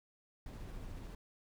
brown noise with tremolo, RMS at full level -45 dBFS, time 0.46-1.15 s, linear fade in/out 2 ms, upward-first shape triangle, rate 14 Hz, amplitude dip 25%, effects none

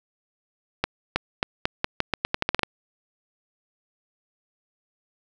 accelerating click train, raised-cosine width 0.3 ms, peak -5 dBFS, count 14, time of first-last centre 0.84-2.633 s, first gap 320 ms, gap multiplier 0.84, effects none

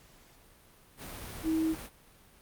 sine tone in noise, 320 Hz, D#4, 49 cents sharp, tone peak -26 dBFS, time 1.43-1.76 s, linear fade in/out 50 ms, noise pink, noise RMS -43 dBFS, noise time 0.97-1.9 s, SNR +14 dB, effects pink hiss -59 dBFS RMS until 2.41 s + Opus 48 kbps

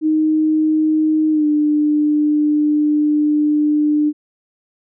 sine tone with pitch glide, 311.1 to 299.3 Hz, D#4 to D4, 0 to +33 cents, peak -12 dBFS, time 0.01-4.13 s, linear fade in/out 50 ms, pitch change -67 cents, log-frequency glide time 1.31-1.46 s, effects none

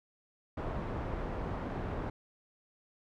pink low-pass noise, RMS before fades -37 dBFS, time 0.57-2.1 s, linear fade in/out 5 ms, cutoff 1100 Hz, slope 12 dB/octave, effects none

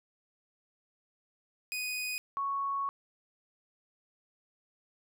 sawtooth / sine tone pair in turn, 2489 / 1108.7 Hz, D#7 / C#6, 0 / 0 cents, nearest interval octave + major second, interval 1400 cents, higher first, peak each -30 / -30 dBFS, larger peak neither, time 1.72-2.18 / 2.37-2.89 s, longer second, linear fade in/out 0 ms, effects none

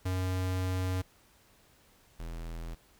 square tone pair in turn, 92.5 / 41.41 Hz, F#2 / E1, 0 / +9 cents, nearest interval octave + major second, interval 1391 cents, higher first, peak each -30 / -38 dBFS, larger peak first, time 0.05-1.02 / 2.19-2.75 s, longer first, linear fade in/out 10 ms, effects pink hiss -63 dBFS RMS until 2.99 s

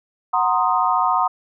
sine chord, C half-diminished seventh, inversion second, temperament equal, 740 / 932.3 / 1046.5 / 1244.5 Hz, Gb5 / Bb5 / C6 / Eb6, 0 / 0 / 0 / 0 cents, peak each -21 dBFS, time 0.33-1.28 s, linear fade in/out 10 ms, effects none

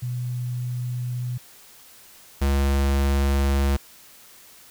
sine / square tone pair in turn, 123.47 / 69.17 Hz, B2 / C#2, 0 / -3 cents, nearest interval minor seventh, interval 1003 cents, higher first, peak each -25 / -19 dBFS, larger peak second, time 0.02-1.38 / 2.41-3.77 s, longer neither, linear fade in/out 10 ms, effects white hiss -49 dBFS RMS until 4.7 s

